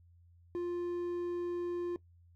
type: tone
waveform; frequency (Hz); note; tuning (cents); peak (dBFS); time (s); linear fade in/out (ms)
triangle; 350; F4; +4; -31; 0.55-1.96; 0
effects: noise-tail reverb RT60 0.1 s tail -18 dB re dry + added 86 Hz sine -59 dBFS peak until 2.35 s